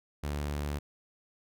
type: tone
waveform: sawtooth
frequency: 73 Hz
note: D2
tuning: 10 cents flat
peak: -28 dBFS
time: 0.23-0.79 s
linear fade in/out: 10 ms
effects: none